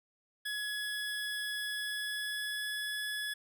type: tone with pitch glide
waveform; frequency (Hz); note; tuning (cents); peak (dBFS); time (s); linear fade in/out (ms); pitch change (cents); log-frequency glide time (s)
25% pulse; 1687 to 1697.8; G#6 to G#6; +27 to +38; -31; 0.45-3.34; 10; +11; 1.56-2.81
effects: none